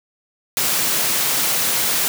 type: high-pass noise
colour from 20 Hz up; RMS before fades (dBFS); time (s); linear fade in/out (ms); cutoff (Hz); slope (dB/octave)
white; -19; 0.57-2.08; 0; 110; 96
effects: none